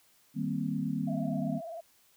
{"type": "chord", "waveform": "sine", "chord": "C minor seventh", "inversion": "first", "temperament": "equal", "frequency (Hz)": [155.56, 196, 233.1, 261.6], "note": ["Eb3", "G3", "Bb3", "C4"], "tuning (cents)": [0, 0, 0, 0], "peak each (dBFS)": -35, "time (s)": [0.34, 1.61], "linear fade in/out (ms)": 50}
{"type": "tone with vibrato", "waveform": "sine", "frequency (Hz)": 667, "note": "E5", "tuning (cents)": 20, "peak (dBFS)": -38, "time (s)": [1.07, 1.81], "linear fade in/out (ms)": 10, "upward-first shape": "square", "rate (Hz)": 20, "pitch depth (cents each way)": 55}
{"effects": ["white hiss -65 dBFS RMS until 2.16 s"]}